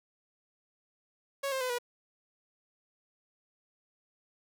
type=tone with pitch steps; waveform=sawtooth; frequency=553 / 529.2 / 506.5 / 484.8 Hz; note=C#5 / C5 / B4 / B4; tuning=-4 / +20 / +44 / -32 cents; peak=-27 dBFS; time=1.43-1.786 s; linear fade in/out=10 ms; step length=89 ms; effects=none